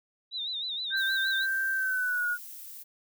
sine tone with vibrato, 3800 Hz, A#7, 33 cents sharp, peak -31 dBFS, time 0.31-1.47 s, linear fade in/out 50 ms, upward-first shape sine, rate 6.4 Hz, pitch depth 100 cents each way
sine tone with pitch glide, 1568 to 1446.2 Hz, G6 to F#6, 0 to -40 cents, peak -26 dBFS, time 0.9-2.38 s, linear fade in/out 50 ms, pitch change -140 cents, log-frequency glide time 1.72-2.27 s
violet noise, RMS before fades -44 dBFS, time 0.96-2.84 s, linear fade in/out 20 ms
effects none

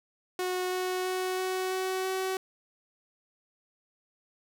sawtooth tone with pitch steps, 365.9 / 368.2 / 370.6 / 372.9 / 375.3 / 377.7 Hz, F#4 / F#4 / F#4 / F#4 / F#4 / F#4, -19 / -8 / +3 / +14 / +25 / +36 cents, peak -25 dBFS, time 0.39-2.37 s, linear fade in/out 2 ms, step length 330 ms, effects none

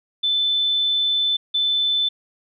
sine tone bursts at uneven times, 3520 Hz, A7, in tune, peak -17 dBFS, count 2, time 0.23-1.37 / 1.54-2.09 s, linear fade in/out 10 ms, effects none

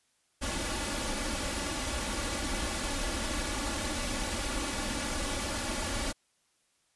pink noise with comb filter, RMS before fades -33 dBFS, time 0.41-6.13 s, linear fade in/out 20 ms, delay 3.5 ms, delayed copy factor +0.7, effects white hiss -72 dBFS RMS until 6.95 s + resampled to 24000 Hz

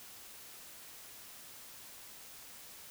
silence, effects white hiss -52 dBFS RMS until 2.9 s

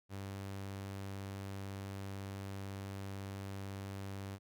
sawtooth tone, 98 Hz, G2, in tune, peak -38 dBFS, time 0.09-4.39 s, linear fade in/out 50 ms, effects none

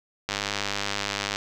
click train, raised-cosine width 0.2 ms, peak -9 dBFS, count 109, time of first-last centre 0.29-1.359 s, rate 101 Hz, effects none

